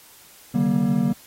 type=tone cluster; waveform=triangle; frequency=137.9 / 151.4 / 191.8 / 236.6 Hz; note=C#3 / D#3 / G3 / A#3; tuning=-9 / -47 / -37 / +26 cents; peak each=-27 / -23 / -20 / -19 dBFS; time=0.54-1.13 s; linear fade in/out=10 ms; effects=white hiss -49 dBFS RMS until 1.26 s + AAC 48 kbps